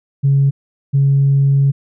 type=tone pair in turn; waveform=sine; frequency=138.59 / 138.59 Hz; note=C#3 / C#3; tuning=0 / 0 cents; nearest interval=unison; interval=0 cents; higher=neither; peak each=-8 dBFS; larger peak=neither; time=0.23-0.51 / 0.93-1.72 s; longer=second; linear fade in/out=20 ms; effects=tanh soft clip ceiling -5 dBFS